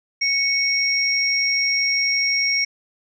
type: tone pair together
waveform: sine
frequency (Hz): 2217 / 5586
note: C#7 / F8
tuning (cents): 0 / -1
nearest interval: octave + major third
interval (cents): 1599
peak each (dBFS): -20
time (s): 0.21-2.65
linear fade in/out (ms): 10
effects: none